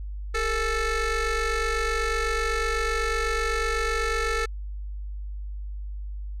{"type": "ring-modulated tone", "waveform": "20% pulse", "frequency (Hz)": 434.5, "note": "A4", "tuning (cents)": -22, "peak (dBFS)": -16, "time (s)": [0.34, 4.46], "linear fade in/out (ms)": 10, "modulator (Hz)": 893, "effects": ["added 50 Hz sine -31 dBFS peak until 6.4 s", "low-pass 8000 Hz 12 dB/octave"]}